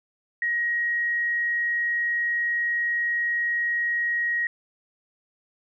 sine tone, 1890 Hz, A#6, 23 cents sharp, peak -22 dBFS, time 0.42-4.47 s, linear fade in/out 2 ms, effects none

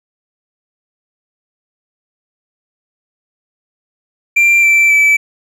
triangle tone with pitch steps, 2368 / 2337 / 2309 Hz, D7 / D7 / D7, +14 / -9 / -30 cents, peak -5 dBFS, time 4.36-5.17 s, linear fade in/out 10 ms, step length 270 ms, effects none

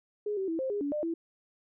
sine tone with pitch steps, 416.9 / 383.9 / 327.4 / 526 / 409.7 / 285.9 / 600 / 332.2 Hz, G#4 / G4 / E4 / C5 / G#4 / D4 / D5 / E4, +7 / -36 / -12 / +9 / -24 / -46 / +37 / +13 cents, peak -29 dBFS, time 0.26-1.14 s, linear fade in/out 5 ms, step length 110 ms, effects none

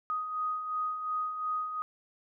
sine beating tone pair, 1246 / 1248.8 Hz, D#6 / D#6, +2 / +6 cents, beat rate 2.8 Hz, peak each -40 / -31 dBFS, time 0.1-1.82 s, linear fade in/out 0 ms, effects none

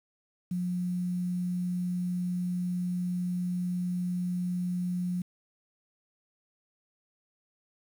sine tone with quantisation, 178.9 Hz, F3, 42 cents sharp, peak -28 dBFS, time 0.51-5.22 s, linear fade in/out 5 ms, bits 9, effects none

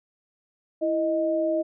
sine tone pair together, 330.2 / 623.3 Hz, E4 / D#5, +3 / +3 cents, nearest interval major seventh, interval 1100 cents, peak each -26 / -23 dBFS, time 0.81-1.63 s, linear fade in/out 20 ms, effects none

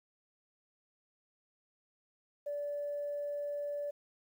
sine tone, 580 Hz, D5, 22 cents flat, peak -34 dBFS, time 2.46-3.91 s, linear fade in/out 10 ms, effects tanh soft clip ceiling -30 dBFS + 11-bit

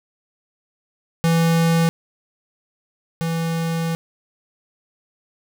square tone pair in turn, 165.8 / 165.12 Hz, E3 / E3, +10 / +3 cents, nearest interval unison, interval 7 cents, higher first, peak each -15 / -21 dBFS, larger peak first, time 1.24-1.89 / 3.21-3.95 s, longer second, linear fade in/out 0 ms, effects none

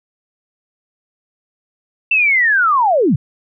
sine linear sweep, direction down, 2700 to 107.6 Hz, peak -10 dBFS, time 2.11-3.16 s, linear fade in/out 5 ms, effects none

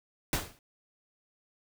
pink noise with exponential decay, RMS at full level -26 dBFS, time 0.33-0.59 s, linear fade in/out 1 ms, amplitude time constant 55 ms, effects none

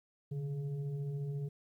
sine tone with frequency modulation, 144.6 Hz, D3, 27 cents flat, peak -35 dBFS, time 0.31-1.49 s, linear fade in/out 10 ms, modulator 275 Hz, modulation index 0.48, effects 12-bit

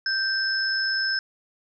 sine tone pair together, 1568 / 5220 Hz, G6 / E8, 0 / -18 cents, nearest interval octave + major sixth, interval 2082 cents, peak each -24 / -26 dBFS, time 0.06-1.19 s, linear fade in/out 2 ms, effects none

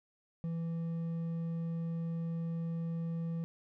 triangle tone with hard clipping, 166.1 Hz, E3, 13 cents sharp, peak -35 dBFS, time 0.44-3.44 s, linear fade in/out 0 ms, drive 7 dB, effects none

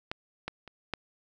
clicks, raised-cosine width 0.3 ms, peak -17 / -18 / -30 / -15 dBFS, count 4, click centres 0.115 / 0.48 / 0.677 / 0.937 s, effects none

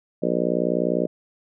harmonic tone, 60 Hz, B1, 49 cents flat, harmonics 3 / 4 / 5 / 6 / 7 / 8 / 9 / 10, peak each -28 / -28 / -28 / -28 / -28 / -28 / -28 / -28 dBFS, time 0.22-1.07 s, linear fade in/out 10 ms, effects none

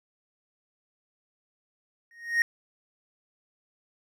triangle tone with exponential growth, 1864.7 Hz, A#6, in tune, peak -15 dBFS, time 2.11-2.42 s, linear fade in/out 1 ms, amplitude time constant 67 ms, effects none

